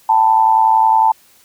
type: tone with amplitude modulation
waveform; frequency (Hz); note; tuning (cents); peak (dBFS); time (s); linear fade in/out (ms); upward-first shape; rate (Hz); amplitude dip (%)
sine; 884; A5; +8; -5; 0.09-1.12; 5; sine; 111; 75
effects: white hiss -50 dBFS RMS until 1.44 s